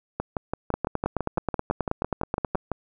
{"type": "two click trains", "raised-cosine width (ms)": 1, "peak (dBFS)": [-12, -10], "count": [16, 18], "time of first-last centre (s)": [[0.2, 2.717], [0.74, 2.554]], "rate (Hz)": [5.96, 9.37], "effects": []}